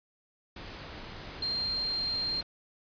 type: tone in noise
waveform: sine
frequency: 4186 Hz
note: C8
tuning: in tune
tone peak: -29 dBFS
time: 1.42-2.41 s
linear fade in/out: 5 ms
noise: pink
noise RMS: -43 dBFS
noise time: 0.56-2.43 s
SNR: +11 dB
effects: resampled to 11025 Hz